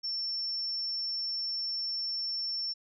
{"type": "tone", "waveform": "sine", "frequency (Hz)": 5410, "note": "E8", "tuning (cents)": 44, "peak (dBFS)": -31, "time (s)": [0.03, 2.74], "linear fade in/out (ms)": 20, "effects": []}